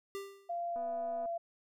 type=tone with exponential decay; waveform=square; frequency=395.4 Hz; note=G4; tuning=15 cents sharp; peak=-37 dBFS; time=0.15-0.61 s; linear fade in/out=0 ms; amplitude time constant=100 ms
type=tone with pitch glide; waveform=sine; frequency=690 to 679.3 Hz; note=F5 to F5; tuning=-21 to -48 cents; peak=-34 dBFS; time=0.49-1.38 s; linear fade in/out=10 ms; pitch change=-27 cents; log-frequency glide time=0.68-0.88 s
type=click train; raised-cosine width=1 ms; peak=-39 dBFS; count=124; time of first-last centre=0.76-1.258 s; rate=247 Hz
effects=none